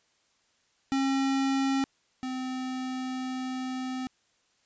square tone pair in turn, 270 / 257.6 Hz, C#4 / C4, -45 / -27 cents, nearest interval minor second, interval 82 cents, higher first, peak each -25 / -32 dBFS, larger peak first, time 0.92-1.84 / 2.23-4.07 s, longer second, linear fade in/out 0 ms, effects white hiss -69 dBFS RMS until 4.65 s + resampled to 16000 Hz

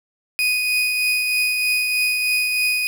35% pulse tone with tremolo, 2489 Hz, D#7, in tune, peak -14 dBFS, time 0.39-2.87 s, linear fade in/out 0 ms, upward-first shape triangle, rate 3.2 Hz, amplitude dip 35%, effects 8-bit

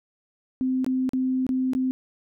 sine tone with dropouts, 258.7 Hz, C4, 19 cents flat, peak -21 dBFS, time 0.61-1.91 s, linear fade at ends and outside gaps 0 ms, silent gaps 0.845-0.864 / 1.092-1.134 / 1.466-1.491 / 1.734-1.75 s, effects none

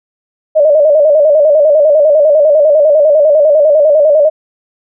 sine tone with vibrato, 600 Hz, D5, 37 cents sharp, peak -4 dBFS, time 0.55-4.3 s, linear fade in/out 20 ms, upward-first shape square, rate 10 Hz, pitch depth 72 cents each way, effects none

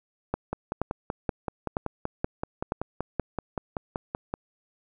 two click trains, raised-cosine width 1 ms, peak -15 / -12 dBFS, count 21 / 7, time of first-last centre 0.53-4.34 / 0.34-3.197 s, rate 5.25 / 2.1 Hz, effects none

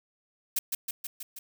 blue noise with echo, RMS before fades -27 dBFS, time 0.56-0.59 s, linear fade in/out 5 ms, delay 160 ms, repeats 5, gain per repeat -3 dB, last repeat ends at 1.39 s, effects none

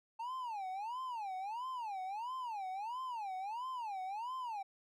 triangle tone with vibrato, 880 Hz, A5, in tune, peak -37 dBFS, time 0.19-4.63 s, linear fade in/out 10 ms, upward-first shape sine, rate 1.5 Hz, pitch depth 290 cents each way, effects none

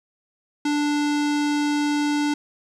square tone with low-pass filter, 293.7 Hz, D4, in tune, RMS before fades -22 dBFS, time 0.65-2.34 s, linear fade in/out 5 ms, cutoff 6600 Hz, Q 1.1, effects 10-bit

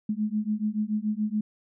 sine beating tone pair, 209.3 / 216.3 Hz, G#3 / A3, +14 / -29 cents, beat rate 7 Hz, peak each -28 dBFS, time 0.09-1.41 s, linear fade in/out 5 ms, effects none

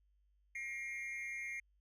triangle tone with amplitude modulation, 2137 Hz, C7, 36 cents sharp, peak -35 dBFS, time 0.55-1.6 s, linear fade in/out 5 ms, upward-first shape sine, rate 230 Hz, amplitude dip 90%, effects added 50 Hz sine -70 dBFS peak until 1.8 s

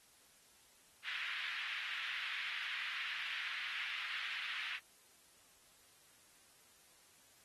pink band-pass noise, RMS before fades -43 dBFS, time 1.03-4.8 s, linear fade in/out 50 ms, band 1700 to 3100 Hz, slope 24 dB/octave, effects white hiss -66 dBFS RMS until 7.44 s + AAC 32 kbps

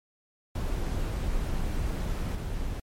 brown noise with level steps, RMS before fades -29 / -32 dBFS, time 0.55-2.8 s, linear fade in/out 5 ms, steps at 2.35 s, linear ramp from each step 2 ms, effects MP3 64 kbps

